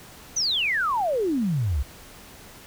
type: exponential sweep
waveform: sine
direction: down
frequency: 6272 to 61.74 Hz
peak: -21 dBFS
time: 0.36-1.83 s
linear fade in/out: 10 ms
effects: pink hiss -46 dBFS RMS until 2.66 s